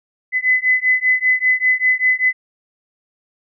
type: beating tone pair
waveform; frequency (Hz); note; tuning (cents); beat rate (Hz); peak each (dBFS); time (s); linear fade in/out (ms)
sine; 2014 / 2019.1; B6 / B6; +33 / +38; 5.1; -16; 0.32-2.33; 50
effects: none